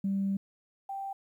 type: tone pair in turn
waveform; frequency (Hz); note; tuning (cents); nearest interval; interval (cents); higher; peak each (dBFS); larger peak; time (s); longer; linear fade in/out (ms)
sine; 196 / 784; G3 / G5; 0 / 0; 2 octaves; 2400; second; -26 / -34; first; 0.04-0.37 / 0.89-1.13; first; 5
effects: tanh soft clip ceiling -22 dBFS + 11-bit